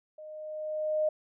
sine tone with level ramp, 616 Hz, D#5, 17 cents flat, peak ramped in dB -43 to -23 dBFS, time 0.18-1.09 s, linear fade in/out 5 ms, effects none

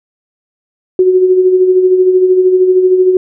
sine tone with tremolo, 369.7 Hz, F#4, 1 cent flat, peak -3 dBFS, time 0.99-3.17 s, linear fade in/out 2 ms, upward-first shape sine, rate 13 Hz, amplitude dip 50%, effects none

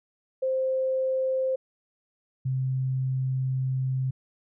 sine tone pair in turn, 523.3 / 130.82 Hz, C5 / C3, 0 / 0 cents, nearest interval 2 octaves, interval 2400 cents, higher first, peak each -23 / -24 dBFS, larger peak first, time 0.42-1.56 / 2.45-4.11 s, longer second, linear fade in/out 10 ms, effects none

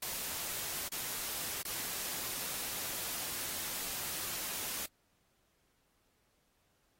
white noise with dropouts, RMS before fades -39 dBFS, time 0.02-4.86 s, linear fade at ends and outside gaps 5 ms, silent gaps 0.883-0.918 / 1.622-1.65 s, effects pink hiss -75 dBFS RMS until 6.99 s + AAC 48 kbps

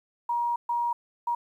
sine tone bursts at uneven times, 950 Hz, A#5, 33 cents sharp, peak -24 dBFS, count 3, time 0.29-0.56 / 0.69-0.93 / 1.27-1.35 s, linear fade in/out 5 ms, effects 10-bit

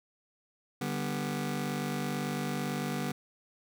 sawtooth chord, G major, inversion second, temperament just, 147 / 196 / 245 Hz, D3 / G3 / B3, +2 / 0 / -14 cents, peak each -32 dBFS, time 0.81-3.12 s, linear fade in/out 5 ms, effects none

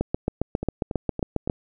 two click trains, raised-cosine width 2 ms, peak -9 / -15 dBFS, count 12 / 4, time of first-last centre 0.01-1.498 / 0.63-1.475 s, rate 7.39 / 3.55 Hz, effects none

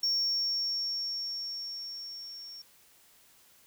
sine tone with level ramp, 5500 Hz, F8, 27 cents flat, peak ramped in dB -23 to -43 dBFS, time 0.03-2.62 s, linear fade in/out 5 ms, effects tanh soft clip ceiling -24 dBFS + white hiss -61 dBFS RMS until 3.66 s

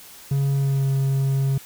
triangle tone with pitch glide, 138.59 to 135.89 Hz, C#3 to C#3, 0 to -34 cents, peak -16 dBFS, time 0.31-1.58 s, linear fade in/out 5 ms, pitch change -34 cents, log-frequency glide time 0.53-0.89 s, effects white hiss -44 dBFS RMS until 1.65 s

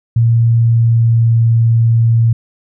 sine tone with pitch glide, 116 to 115.07 Hz, A#2 to A#2, -8 to -22 cents, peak -7 dBFS, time 0.16-2.33 s, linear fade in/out 5 ms, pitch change -14 cents, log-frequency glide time 0.57-1.34 s, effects none

